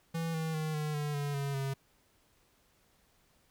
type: tone with pitch steps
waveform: square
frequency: 164.81 / 160.4 / 156.1 / 151.92 / 147.85 / 143.89 / 140.04 / 136.29 Hz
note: E3 / E3 / D#3 / D#3 / D3 / D3 / C#3 / C#3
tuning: 0 / -47 / +6 / -41 / +12 / -35 / +18 / -29 cents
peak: -33 dBFS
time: 0.14-1.74 s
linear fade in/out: 10 ms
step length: 200 ms
effects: pink hiss -69 dBFS RMS until 3.5 s